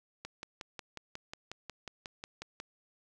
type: click train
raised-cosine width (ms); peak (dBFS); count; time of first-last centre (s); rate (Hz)
0.2; -24; 14; 0.25-2.601; 5.53
effects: none